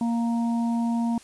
harmonic tone, 233.1 Hz, A#3, in tune, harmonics 1 / 3 / 4, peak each -22 / -36 / -35 dBFS, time 0.01-1.18 s, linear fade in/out 2 ms, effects white hiss -51 dBFS RMS until 1.23 s + resampled to 24000 Hz

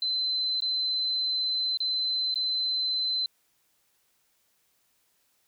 sine tone with dropouts, 4059 Hz, B7, 47 cents sharp, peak -25 dBFS, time 0.02-3.26 s, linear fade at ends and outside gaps 2 ms, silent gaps 0.604-0.621 / 1.773-1.803 / 2.343-2.357 s, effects white hiss -70 dBFS RMS until 5.47 s

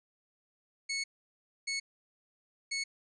20% pulse tone bursts at uneven times, 2203 Hz, C#7, 11 cents flat, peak -27 dBFS, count 3, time 0.89-1.04 / 1.67-1.8 / 2.71-2.84 s, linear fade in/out 10 ms, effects resampled to 22050 Hz

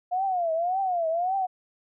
sine tone with vibrato, 708 Hz, F5, 23 cents sharp, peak -23 dBFS, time 0.11-1.47 s, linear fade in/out 20 ms, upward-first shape triangle, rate 1.8 Hz, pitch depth 190 cents each way, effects none

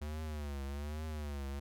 square tone with vibrato, 73.42 Hz, D2, in tune, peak -39 dBFS, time 0.01-1.6 s, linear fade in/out 10 ms, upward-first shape triangle, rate 1.2 Hz, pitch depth 130 cents each way, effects none

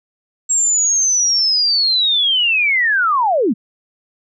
sine linear sweep, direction down, 7600 to 180 Hz, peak -12 dBFS, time 0.49-3.54 s, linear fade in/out 20 ms, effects none

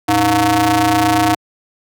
sawtooth ring-modulated tone, 200.3 Hz, G3, 38 cents sharp, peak -4 dBFS, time 0.08-1.35 s, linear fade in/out 10 ms, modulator 515 Hz, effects high-pass 100 Hz 12 dB/octave

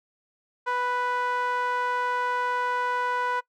sawtooth tone with band-pass filter, 493.9 Hz, B4, in tune, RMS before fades -27 dBFS, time 0.66-3.41 s, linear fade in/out 20 ms, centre 1200 Hz, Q 3.7, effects noise-tail reverb RT60 0.1 s tail -22 dB re dry

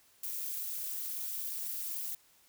violet noise with amplitude modulation, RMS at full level -34 dBFS, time 0.23-2.15 s, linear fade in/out 5 ms, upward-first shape sine, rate 244 Hz, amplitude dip 95%, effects white hiss -65 dBFS RMS until 2.48 s

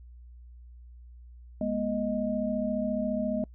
sine tone cluster, 208.3 / 242.8 / 622 Hz, G#3 / B3 / D#5, +5 / -29 / -1 cents, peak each -31 dBFS, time 1.61-3.44 s, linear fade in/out 2 ms, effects noise-tail reverb RT60 0.1 s tail -26 dB re dry + added 60 Hz sine -46 dBFS peak until 3.54 s

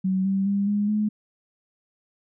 sine tone with pitch steps, 188.6 / 194.13 / 199.81 / 205.7 / 211.7 Hz, F#3 / G3 / G3 / G#3 / G#3, +33 / -17 / +33 / -16 / +33 cents, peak -20 dBFS, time 0.04-1.09 s, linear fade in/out 10 ms, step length 210 ms, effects none

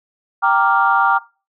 sine chord, G minor seventh, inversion none, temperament equal, 784 / 932.3 / 1174.7 / 1396.9 Hz, G5 / Bb5 / D6 / F6, 0 / 0 / 0 / 0 cents, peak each -17 dBFS, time 0.42-1.19 s, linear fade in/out 20 ms, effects noise-tail reverb RT60 0.3 s tail -19 dB re dry + tanh soft clip ceiling -1 dBFS

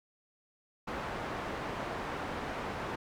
white low-pass noise, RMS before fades -38 dBFS, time 0.87-2.96 s, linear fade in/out 10 ms, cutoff 1200 Hz, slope 12 dB/octave, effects none

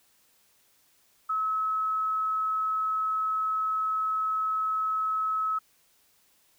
sine tone, 1290 Hz, E6, 38 cents flat, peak -25 dBFS, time 1.29-5.59 s, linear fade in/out 10 ms, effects white hiss -65 dBFS RMS until 6.58 s

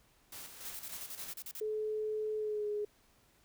white noise with tremolo, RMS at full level -47 dBFS, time 0.32-1.34 s, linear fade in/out 5 ms, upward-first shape square, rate 3.5 Hz, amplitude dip 45%
blue noise bursts, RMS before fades -44 dBFS, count 11, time 0.65-1.602 s, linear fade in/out 2 ms, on 52 ms, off 38 ms
sine tone with pitch glide, 430 to 417.3 Hz, A4 to G#4, -40 to +8 cents, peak -33 dBFS, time 1.61-2.85 s, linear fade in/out 5 ms, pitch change -52 cents, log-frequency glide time 2.38-2.67 s
effects pink hiss -68 dBFS RMS until 3.44 s

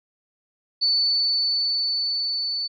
sine tone with level ramp, 4489 Hz, C#8, 21 cents sharp, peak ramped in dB -17 to -24 dBFS, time 0.81-2.68 s, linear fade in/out 20 ms, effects none

